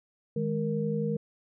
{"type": "tone cluster", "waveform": "sine", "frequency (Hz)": [156.7, 208.1, 466.2], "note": ["D#3", "G#3", "A#4"], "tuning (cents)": [13, 4, 0], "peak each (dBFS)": -31, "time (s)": [0.36, 1.17], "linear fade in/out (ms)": 5, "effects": []}